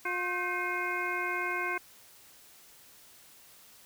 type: harmonic tone with a mistuned harmonic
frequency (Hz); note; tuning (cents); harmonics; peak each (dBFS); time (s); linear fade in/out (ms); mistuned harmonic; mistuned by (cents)
356.3; F4; +35; 1 / 2 / 3 / 4 / 6 / 7; -38 / -41 / -36 / -35 / -35 / -41; 0.05-1.78; 5; 4; +140
effects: white hiss -56 dBFS RMS until 3.85 s